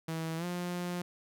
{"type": "tone with pitch glide", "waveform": "sawtooth", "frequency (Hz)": [162.2, 176.88], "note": ["E3", "F3"], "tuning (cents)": [-28, 22], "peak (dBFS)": -30, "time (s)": [0.08, 1.02], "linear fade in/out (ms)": 5, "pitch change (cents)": 150, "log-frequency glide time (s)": [0.37, 0.45], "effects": []}